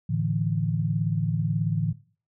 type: chord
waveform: sine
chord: A suspended fourth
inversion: none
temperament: just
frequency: 110 / 146.67 / 165 Hz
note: A2 / D3 / E3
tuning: 0 / -2 / +2 cents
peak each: -27 dBFS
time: 0.09-1.93 s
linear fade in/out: 10 ms
effects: noise-tail reverb RT60 0.4 s tail -17 dB re dry